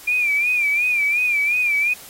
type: tone with vibrato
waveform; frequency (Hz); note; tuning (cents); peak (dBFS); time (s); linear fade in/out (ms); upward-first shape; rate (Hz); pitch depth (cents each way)
sine; 2387; D7; +28; -16; 0.07-1.94; 10; sine; 2.8; 82
effects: white hiss -41 dBFS RMS until 2.09 s + AAC 48 kbps